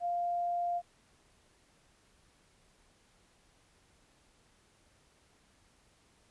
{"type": "tone", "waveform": "sine", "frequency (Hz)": 698.5, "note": "F5", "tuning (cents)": 0, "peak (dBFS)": -30, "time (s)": [0, 0.82], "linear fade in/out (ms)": 50, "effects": ["pink hiss -67 dBFS RMS until 6.3 s", "resampled to 24000 Hz"]}